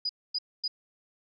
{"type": "tone bursts", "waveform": "sine", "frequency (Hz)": 4937, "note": "D#8", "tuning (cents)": -14, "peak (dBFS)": -27, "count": 3, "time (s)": [0.05, 0.679], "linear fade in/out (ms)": 5, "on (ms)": 43, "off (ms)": 250, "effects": []}